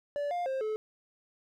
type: tone with pitch steps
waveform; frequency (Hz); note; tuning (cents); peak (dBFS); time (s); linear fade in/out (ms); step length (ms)
triangle; 578 / 704 / 530 / 431.9; D5 / F5 / C5 / A4; -28 / +14 / +22 / -32; -28; 0.16-0.76; 0; 150
effects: none